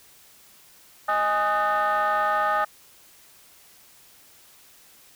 sine tone cluster, 622 / 829 / 1244 / 1505 / 1807 Hz, D#5 / G#5 / D#6 / F#6 / A6, -1 / -3 / -1 / +29 / +46 cents, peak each -27 / -24 / -22 / -30 / -30 dBFS, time 1.08-2.65 s, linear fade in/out 10 ms, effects tanh soft clip ceiling -15 dBFS + white hiss -53 dBFS RMS until 5.15 s

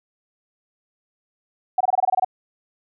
sine tone bursts, 748 Hz, F#5, 19 cents sharp, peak -14 dBFS, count 10, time 1.78-2.247 s, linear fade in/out 5 ms, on 26 ms, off 23 ms, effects none

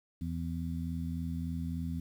harmonic tone, 83.4 Hz, E2, 21 cents sharp, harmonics 1 / 2 / 3, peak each -37 / -37 / -39 dBFS, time 0.21-2 s, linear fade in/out 5 ms, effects 10-bit

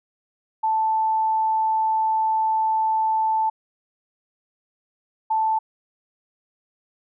sine tone bursts at uneven times, 880 Hz, A5, in tune, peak -18 dBFS, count 2, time 0.63-3.5 / 5.3-5.59 s, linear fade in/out 10 ms, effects none

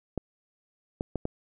clicks, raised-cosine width 2 ms, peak -16 dBFS, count 4, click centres 0.177 / 1.009 / 1.157 / 1.254 s, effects none

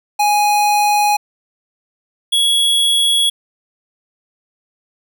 square tone pair in turn, 830.6 / 3345 Hz, G#5 / G#7, 0 / +12 cents, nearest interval 2 octaves, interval 2412 cents, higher second, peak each -12 dBFS, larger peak neither, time 0.19-1.17 / 2.32-3.3 s, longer neither, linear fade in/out 10 ms, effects none

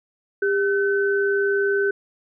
sine tone pair together, 399.8 / 1520 Hz, G4 / F#6, +34 / +46 cents, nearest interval octave + major seventh, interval 2312 cents, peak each -19 / -23 dBFS, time 0.42-1.91 s, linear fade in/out 5 ms, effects none

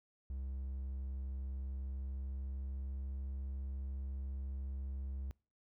triangle tone with pitch glide, 66.3 to 67.15 Hz, C2 to C2, +23 to +46 cents, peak -37 dBFS, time 0.3-5.31 s, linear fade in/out 0 ms, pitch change +23 cents, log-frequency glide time 1.42-3.21 s, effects noise-tail reverb RT60 0.4 s tail -25 dB re dry

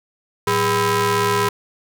sawtooth ring-modulated tone, 297.2 Hz, D4, 21 cents sharp, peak -9 dBFS, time 0.47-1.49 s, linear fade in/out 5 ms, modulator 705 Hz, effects none

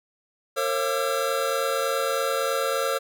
square tone cluster, 459.7 / 543 / 681 / 1185 / 1350 Hz, A#4 / C#5 / F5 / D6 / E6, -24 / -36 / -44 / +15 / +41 cents, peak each -30 / -27 / -36 / -35 / -30 dBFS, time 0.56-2.99 s, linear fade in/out 20 ms, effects none

